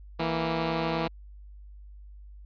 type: tone pair together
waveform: 10% pulse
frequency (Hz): 164.4 / 232.5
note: E3 / A#3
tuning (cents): -4 / -4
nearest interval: tritone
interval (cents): 600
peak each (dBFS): -19 / -25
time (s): 0.19-1.08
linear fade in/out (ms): 10
effects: added 50 Hz sine -44 dBFS peak until 2.45 s + resampled to 11025 Hz

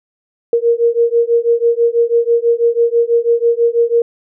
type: beating tone pair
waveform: sine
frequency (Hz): 465.3 / 471.4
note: A#4 / A#4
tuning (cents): -3 / +19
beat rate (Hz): 6.1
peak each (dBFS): -13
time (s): 0.53-4.02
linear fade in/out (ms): 2
effects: none

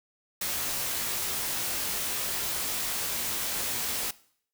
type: noise with comb filter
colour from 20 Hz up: white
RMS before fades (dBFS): -31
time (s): 0.41-4.11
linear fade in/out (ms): 5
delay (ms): 19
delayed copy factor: -0.7
effects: noise-tail reverb RT60 0.6 s tail -20 dB re dry

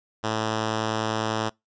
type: tone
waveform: 5% pulse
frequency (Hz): 110.1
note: A2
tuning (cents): +2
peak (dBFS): -13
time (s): 0.23-1.5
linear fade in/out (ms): 20
effects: noise-tail reverb RT60 0.2 s tail -26 dB re dry + resampled to 16000 Hz

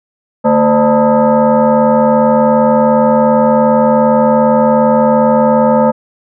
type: tone with frequency modulation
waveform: sine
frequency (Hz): 146.83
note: D3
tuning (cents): 0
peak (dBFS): -6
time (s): 0.44-5.92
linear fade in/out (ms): 20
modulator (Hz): 371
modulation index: 2.2
effects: none

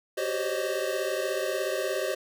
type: tone cluster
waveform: square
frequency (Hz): 378.3 / 394.9 / 523 / 557 / 615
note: F#4 / G4 / C5 / C#5 / D#5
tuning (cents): +38 / +13 / -1 / +8 / -20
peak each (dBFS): -35 / -37 / -33 / -37 / -33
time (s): 0.17-2.15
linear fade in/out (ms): 10
effects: none

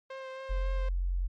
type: tone with vibrato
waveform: sawtooth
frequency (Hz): 528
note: C5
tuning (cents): +16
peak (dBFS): -35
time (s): 0.1-0.89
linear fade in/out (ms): 5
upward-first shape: sine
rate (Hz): 3.7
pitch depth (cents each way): 15
type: tone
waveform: sine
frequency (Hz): 44.8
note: F1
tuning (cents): +45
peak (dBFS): -27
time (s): 0.49-1.28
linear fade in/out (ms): 20
effects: low-pass 3000 Hz 12 dB/octave + MP3 48 kbps

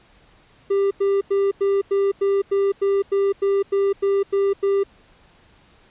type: tone bursts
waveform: triangle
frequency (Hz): 395.8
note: G4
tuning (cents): +17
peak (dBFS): -14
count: 14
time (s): 0.7-4.836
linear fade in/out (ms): 10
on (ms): 210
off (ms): 92
effects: pink hiss -54 dBFS RMS until 5.9 s + resampled to 8000 Hz

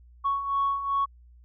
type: beating tone pair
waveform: sine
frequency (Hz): 1108.7 / 1111.3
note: C#6 / C#6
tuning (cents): 0 / +4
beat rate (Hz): 2.6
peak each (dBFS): -30 / -24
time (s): 0.24-1.06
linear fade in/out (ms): 20
effects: tanh soft clip ceiling -18 dBFS + added 60 Hz sine -50 dBFS peak until 1.44 s

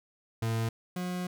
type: tone pair in turn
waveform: 40% pulse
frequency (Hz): 113.2 / 180.19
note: A2 / F#3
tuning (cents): +50 / -46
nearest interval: minor sixth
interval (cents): 804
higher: second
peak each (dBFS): -27 / -31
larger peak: first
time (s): 0.42-0.69 / 0.96-1.27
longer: second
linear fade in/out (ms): 5
effects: none

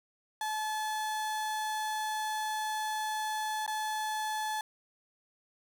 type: tone with dropouts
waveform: 35% pulse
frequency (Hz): 862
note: A5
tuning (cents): -36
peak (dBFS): -30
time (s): 0.41-4.61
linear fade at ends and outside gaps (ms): 2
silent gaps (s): 3.664-3.677
effects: none

